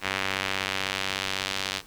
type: tone with band-pass filter sweep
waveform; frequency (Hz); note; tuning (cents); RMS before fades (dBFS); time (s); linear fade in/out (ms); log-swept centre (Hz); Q
sawtooth; 96.2; G2; -32; -30; 0.01-1.82; 50; 2300 to 3800; 1.2
effects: pink hiss -51 dBFS RMS until 1.86 s